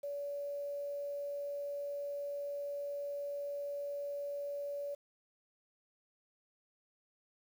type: tone with quantisation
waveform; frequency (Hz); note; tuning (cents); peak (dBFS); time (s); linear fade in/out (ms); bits
sine; 571; D5; -49; -37; 0.03-4.95; 10; 10
effects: none

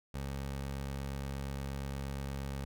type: tone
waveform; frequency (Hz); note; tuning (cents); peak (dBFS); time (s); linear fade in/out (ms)
20% pulse; 68.5; C#2; -20; -32; 0.14-2.65; 5
effects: none

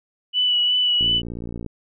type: tone with vibrato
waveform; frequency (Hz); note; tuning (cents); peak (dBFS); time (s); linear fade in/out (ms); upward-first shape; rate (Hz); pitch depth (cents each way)
sine; 2960; F#7; 0; -16; 0.33-1.22; 50; sine; 2.8; 18
type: click train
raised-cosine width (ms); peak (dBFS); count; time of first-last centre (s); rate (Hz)
3; -19; 39; 1.01-1.663; 58.2
effects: none

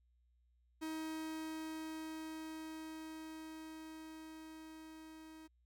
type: tone with level ramp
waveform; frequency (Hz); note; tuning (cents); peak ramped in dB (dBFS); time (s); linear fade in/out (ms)
45% pulse; 316.6; D#4; +30; -40 to -53; 0.81-5.48; 20
effects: added 60 Hz sine -70 dBFS peak until 5.65 s

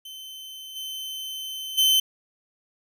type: tone with level steps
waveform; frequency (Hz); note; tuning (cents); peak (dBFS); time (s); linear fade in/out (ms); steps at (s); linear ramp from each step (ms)
40% pulse; 3072; G7; -36; -37 / -31 / -16; 0.05-2; 5; 0.75 / 1.77; 20
effects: none

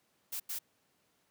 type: noise bursts at uneven times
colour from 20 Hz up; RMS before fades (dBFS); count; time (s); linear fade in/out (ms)
blue; -38; 2; 0.32-0.4 / 0.49-0.59; 10
effects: pink hiss -73 dBFS RMS until 1.3 s + high-pass 150 Hz 12 dB/octave

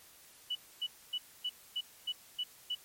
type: tone bursts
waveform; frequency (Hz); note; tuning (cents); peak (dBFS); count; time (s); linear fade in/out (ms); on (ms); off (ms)
sine; 2960; F#7; 0; -32; 8; 0.5-2.752; 10; 54; 260
effects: white hiss -58 dBFS RMS until 2.84 s + MP3 64 kbps

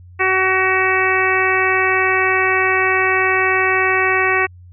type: harmonic tone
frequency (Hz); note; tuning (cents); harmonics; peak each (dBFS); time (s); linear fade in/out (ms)
376.7; F#4; +31; 1 / 2 / 3 / 4 / 5 / 6 / 7; -20 / -23 / -21 / -23 / -18 / -21 / -23; 0.19-4.47; 20
effects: added 89 Hz sine -38 dBFS peak until 4.72 s

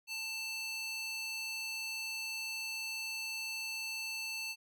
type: tone with high-pass filter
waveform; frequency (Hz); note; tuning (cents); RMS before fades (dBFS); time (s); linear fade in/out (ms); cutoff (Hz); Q
square; 887; A5; +14; -40; 0.07-4.56; 50; 3200; 3.4
effects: none

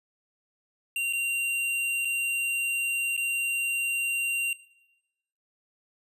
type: tone with dropouts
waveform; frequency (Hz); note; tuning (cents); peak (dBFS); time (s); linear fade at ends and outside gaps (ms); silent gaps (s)
square; 2765; F7; -18; -27; 0.96-4.53; 2; 1.127-1.133 / 2.049-2.053 / 3.166-3.176
effects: noise-tail reverb RT60 1.0 s tail -20 dB re dry + resampled to 32000 Hz

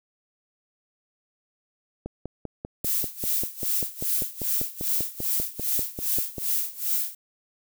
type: click train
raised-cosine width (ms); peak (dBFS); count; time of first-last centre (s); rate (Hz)
2; -19; 23; 2.06-6.382; 5.09
type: noise with tremolo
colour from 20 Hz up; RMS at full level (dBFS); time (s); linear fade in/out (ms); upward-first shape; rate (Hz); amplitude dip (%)
violet; -24; 2.84-7.15; 5; sine; 2.5; 90
effects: none

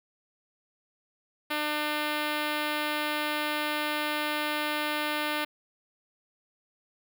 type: tone with notch filter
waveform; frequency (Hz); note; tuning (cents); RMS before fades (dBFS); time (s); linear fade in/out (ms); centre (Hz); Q
5% pulse; 300; D4; +37; -30; 1.5-5.45; 10; 7900; 1
effects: none

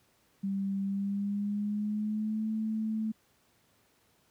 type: tone with pitch glide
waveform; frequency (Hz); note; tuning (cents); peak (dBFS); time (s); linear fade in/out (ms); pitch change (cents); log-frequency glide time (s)
sine; 196 to 218.7; G3 to A3; 0 to -10; -29; 0.43-3.12; 10; +190; 0.83-2.49
effects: pink hiss -68 dBFS RMS until 4.3 s + high-pass 80 Hz 12 dB/octave

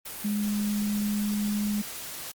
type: tone in noise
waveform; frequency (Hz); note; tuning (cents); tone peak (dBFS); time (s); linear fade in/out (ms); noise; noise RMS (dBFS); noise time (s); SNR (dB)
sine; 207.7; G#3; 0; -25; 0.24-1.82; 10; white; -38; 0.05-2.32; +10
effects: Opus 32 kbps

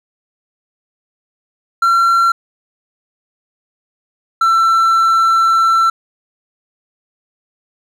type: tone pair in turn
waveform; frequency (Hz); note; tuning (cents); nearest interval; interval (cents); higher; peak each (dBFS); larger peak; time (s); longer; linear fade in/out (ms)
triangle; 1363 / 1341.1; F6 / E6; -43 / +29; unison; 28; first; -7; neither; 1.82-2.32 / 4.41-5.9; second; 5
effects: none

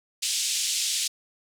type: band-pass noise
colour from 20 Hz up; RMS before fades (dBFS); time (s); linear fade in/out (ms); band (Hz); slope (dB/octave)
white; -27; 0.22-1.08; 10; 2800 to 8500; 24
effects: none

